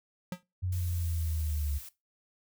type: tone with exponential decay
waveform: square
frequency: 180.2 Hz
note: F#3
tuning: 45 cents flat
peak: -31 dBFS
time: 0.32-0.43 s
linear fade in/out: 2 ms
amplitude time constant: 23 ms
type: linear sweep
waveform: sine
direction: down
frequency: 92.5 to 70.5 Hz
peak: -29 dBFS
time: 0.62-1.79 s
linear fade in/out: 20 ms
type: noise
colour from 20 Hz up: blue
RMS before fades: -46 dBFS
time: 0.72-1.89 s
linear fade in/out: 5 ms
effects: noise-tail reverb RT60 0.2 s tail -17 dB re dry